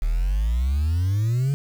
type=exponential sweep; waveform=sine; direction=up; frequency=36.71 to 143.7 Hz; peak=-16 dBFS; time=0.02-1.54 s; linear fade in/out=0 ms; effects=tanh soft clip ceiling -18 dBFS + 7-bit